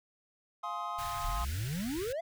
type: chord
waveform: triangle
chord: F minor seventh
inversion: none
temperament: just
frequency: 698.5 / 838.1 / 1047.7 / 1257.2 Hz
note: F5 / Ab5 / C6 / Eb6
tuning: 0 / +16 / +2 / +18 cents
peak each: -40 / -41 / -37 / -37 dBFS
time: 0.63-1.45 s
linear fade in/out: 10 ms
type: band-stop noise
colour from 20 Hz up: pink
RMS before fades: -43 dBFS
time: 0.98-2.13 s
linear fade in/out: 10 ms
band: 150 to 1400 Hz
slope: 96 dB/octave
type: exponential sweep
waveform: triangle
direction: up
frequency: 33.79 to 698.5 Hz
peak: -31 dBFS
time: 1.24-2.21 s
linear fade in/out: 10 ms
effects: none